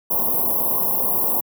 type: band-stop noise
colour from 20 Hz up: white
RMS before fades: -20 dBFS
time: 0.1-1.41 s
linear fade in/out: 10 ms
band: 1100 to 11000 Hz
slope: 96 dB/octave
effects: high-pass 150 Hz 12 dB/octave